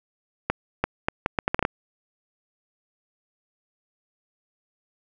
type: accelerating click train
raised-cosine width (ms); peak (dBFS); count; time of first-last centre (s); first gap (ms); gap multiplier
0.5; -6; 10; 0.5-1.651; 340; 0.72
effects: none